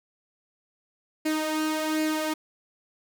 sawtooth tone with flanger, 311.1 Hz, D#4, in tune, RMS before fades -27 dBFS, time 1.25-2.34 s, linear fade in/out 10 ms, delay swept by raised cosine 0.42 to 2.52 ms, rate 1.3 Hz, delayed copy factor +0.55, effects none

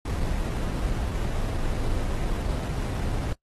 brown noise with sample-and-hold, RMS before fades -27 dBFS, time 0.05-3.33 s, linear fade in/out 5 ms, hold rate 4410 Hz, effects noise-tail reverb RT60 0.1 s tail -20 dB re dry + AAC 32 kbps

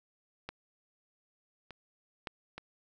clicks, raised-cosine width 0.3 ms, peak -23 / -30 / -21 / -26 dBFS, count 4, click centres 0.49 / 1.707 / 2.272 / 2.58 s, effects none

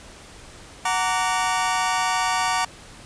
sawtooth chord, Gb augmented, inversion none, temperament just, 740 / 925 / 1156.2 Hz, Gb5 / Bb5 / D6, 0 / -14 / -27 cents, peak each -21 / -20 / -22 dBFS, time 0.85-2.65 s, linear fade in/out 5 ms, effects pink hiss -44 dBFS RMS until 3.05 s + resampled to 22050 Hz

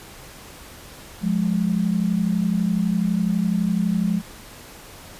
sine tone pair together, 177.9 / 209.9 Hz, F3 / G#3, +32 / +19 cents, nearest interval minor third, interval 287 cents, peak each -21 dBFS, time 1.21-4.22 s, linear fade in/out 50 ms, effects pink hiss -42 dBFS RMS until 5.19 s + resampled to 32000 Hz

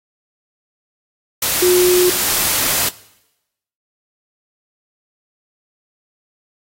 sine tone in noise, 360 Hz, F#4, 47 cents flat, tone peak -10 dBFS, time 1.62-2.1 s, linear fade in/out 5 ms, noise white, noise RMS -17 dBFS, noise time 1.42-2.89 s, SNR +4 dB, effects noise-tail reverb RT60 0.9 s tail -20 dB re dry + AAC 48 kbps

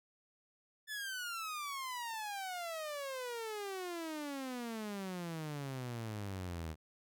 sawtooth exponential sweep, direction down, 1758 to 76.8 Hz, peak -36 dBFS, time 0.87-6.76 s, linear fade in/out 50 ms, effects none

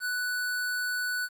square tone, 1485 Hz, F#6, 6 cents sharp, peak -29 dBFS, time 0-1.29 s, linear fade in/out 50 ms, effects 10-bit

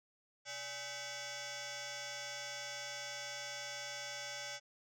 sine tone with frequency modulation, 1986 Hz, B6, 9 cents sharp, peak -39 dBFS, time 0.45-4.6 s, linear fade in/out 50 ms, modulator 704 Hz, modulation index 6.6, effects tanh soft clip ceiling -41 dBFS

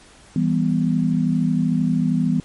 sine chord, E minor, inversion none, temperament just, 164.81 / 197.78 / 247.2 Hz, E3 / G3 / B3, 0 / +16 / +2 cents, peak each -20 / -22 / -20 dBFS, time 0.36-2.4 s, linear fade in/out 2 ms, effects pink hiss -48 dBFS RMS until 2.44 s + MP3 48 kbps

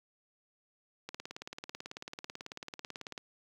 click train, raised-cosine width 0.2 ms, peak -24 dBFS, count 39, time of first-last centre 1.09-3.178 s, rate 18.2 Hz, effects high-pass 80 Hz 12 dB/octave + 9-bit

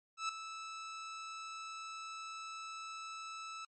sawtooth tone with ADSR envelope, 1312 Hz, E6, 9 cents flat, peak -29 dBFS, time 0.17-3.65 s, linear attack 120 ms, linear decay 4 ms, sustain -11 dB, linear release 4 ms, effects MP3 32 kbps

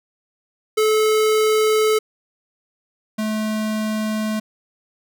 square tone pair in turn, 432.8 / 216 Hz, A4 / A3, -29 / -32 cents, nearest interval octave, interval 1203 cents, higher first, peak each -15 / -21 dBFS, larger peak first, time 0.77-1.99 / 3.18-4.4 s, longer neither, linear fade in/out 10 ms, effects none

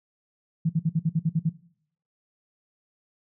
sine tone bursts, 162.6 Hz, E3, 23 cents flat, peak -19 dBFS, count 9, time 0.65-1.495 s, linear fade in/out 10 ms, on 45 ms, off 55 ms, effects noise-tail reverb RT60 0.6 s tail -18 dB re dry

